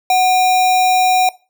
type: tone with sample-and-hold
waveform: sine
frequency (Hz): 740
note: F#5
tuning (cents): 0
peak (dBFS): -9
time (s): 0.1-1.29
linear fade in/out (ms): 2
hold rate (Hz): 3150
effects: noise-tail reverb RT60 0.3 s tail -20 dB re dry